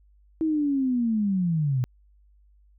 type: linear sweep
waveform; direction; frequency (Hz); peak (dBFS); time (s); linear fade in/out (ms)
sine; down; 323.8 to 120.6; -21; 0.41-1.84; 0
effects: added 50 Hz sine -55 dBFS peak until 2.78 s

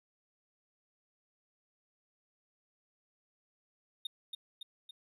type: tone with echo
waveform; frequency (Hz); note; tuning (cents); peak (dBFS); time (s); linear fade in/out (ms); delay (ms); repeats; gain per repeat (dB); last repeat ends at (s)
triangle; 3683; A#7; -22; -33; 4.05-4.07; 5; 280; 3; -4; 4.91
effects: none

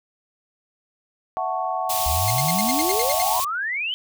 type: chord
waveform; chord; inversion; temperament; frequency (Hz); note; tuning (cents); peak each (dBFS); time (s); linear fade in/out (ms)
sine; F# minor seventh; third; equal; 659.3 / 740 / 880 / 1108.7; E5 / F#5 / A5 / C#6; 0 / 0 / 0 / 0; -30 / -25 / -30 / -29; 1.37-3.4; 0
type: band-stop noise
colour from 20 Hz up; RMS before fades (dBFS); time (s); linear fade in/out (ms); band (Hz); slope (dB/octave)
white; -26; 1.89-3.45; 10; 110 to 2500; 24
type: exponential sweep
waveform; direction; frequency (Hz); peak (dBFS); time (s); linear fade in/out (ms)
sine; up; 67.2 to 3136; -23; 2.06-3.94; 0
type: tone bursts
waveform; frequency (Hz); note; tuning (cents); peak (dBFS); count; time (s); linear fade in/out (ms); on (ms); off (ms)
15% pulse; 2121; C7; +23; -18; 10; 2.28-3.221; 0; 23; 79
effects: none

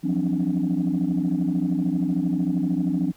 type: tone cluster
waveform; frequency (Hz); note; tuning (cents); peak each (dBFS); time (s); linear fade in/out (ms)
sine; 171 / 184 / 263.6 / 293.1; F3 / F#3 / C4 / D4; -36 / -9 / +13 / -3; -25; 0.03-3.12; 20
effects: tanh soft clip ceiling -14 dBFS + pink hiss -56 dBFS RMS until 3.16 s

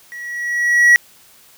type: tone with level ramp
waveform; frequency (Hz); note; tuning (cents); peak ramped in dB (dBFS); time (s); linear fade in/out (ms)
triangle; 1923; B6; -47; -28 to -3; 0.12-0.96; 0
effects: white hiss -48 dBFS RMS until 1.57 s

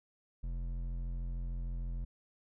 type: tone with hard clipping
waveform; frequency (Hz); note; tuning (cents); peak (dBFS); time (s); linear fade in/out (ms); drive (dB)
sine; 43.2; F1; -18; -37; 0.43-2.05; 10; 9
effects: none

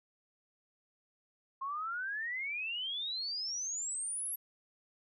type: exponential sweep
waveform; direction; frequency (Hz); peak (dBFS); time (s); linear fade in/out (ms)
sine; up; 1058 to 11560; -35; 1.61-4.36; 10
effects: none

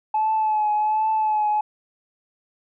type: tone with vibrato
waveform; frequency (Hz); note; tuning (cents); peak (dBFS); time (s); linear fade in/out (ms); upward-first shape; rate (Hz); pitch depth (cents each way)
sine; 859; A5; -42; -17; 0.14-1.61; 5; triangle; 1.3; 38
effects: tanh soft clip ceiling -14 dBFS

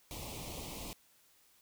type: band-stop noise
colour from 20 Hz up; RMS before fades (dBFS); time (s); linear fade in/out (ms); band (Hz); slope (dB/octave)
pink; -44; 0.11-0.93; 0; 1100 to 2200; 48
effects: white hiss -67 dBFS RMS until 1.61 s

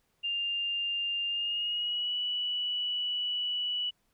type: tone with pitch glide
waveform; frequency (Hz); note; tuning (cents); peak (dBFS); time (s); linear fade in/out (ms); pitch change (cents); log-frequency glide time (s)
sine; 2800 to 2951; F7 to F#7; +4 to -5; -29; 0.23-3.91; 20; +91; 1.28-2.15
effects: pink hiss -74 dBFS RMS until 4.13 s

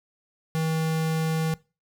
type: tone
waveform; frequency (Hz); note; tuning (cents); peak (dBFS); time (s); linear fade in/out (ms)
square; 160.1; D#3; +50; -24; 0.55-1.54; 0
effects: noise-tail reverb RT60 0.3 s tail -21 dB re dry

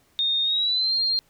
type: tone with pitch glide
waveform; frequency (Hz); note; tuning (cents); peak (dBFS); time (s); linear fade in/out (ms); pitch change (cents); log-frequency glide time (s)
sine; 3680 to 4203; A#7 to C8; -23 to +7; -20; 0.19-1.19; 0; +230; 0.43-0.94
effects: pink hiss -62 dBFS RMS until 1.29 s

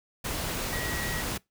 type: tone in noise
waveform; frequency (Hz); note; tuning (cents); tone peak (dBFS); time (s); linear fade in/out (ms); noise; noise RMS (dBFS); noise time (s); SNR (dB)
sine; 1914; A#6; +45; -35; 0.72-1.22; 10; pink; -32; 0.24-1.38; -6
effects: noise-tail reverb RT60 0.2 s tail -24 dB re dry

